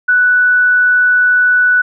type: tone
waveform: sine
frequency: 1483 Hz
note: F#6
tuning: 4 cents sharp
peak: -7 dBFS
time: 0.08-1.82 s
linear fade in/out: 10 ms
effects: none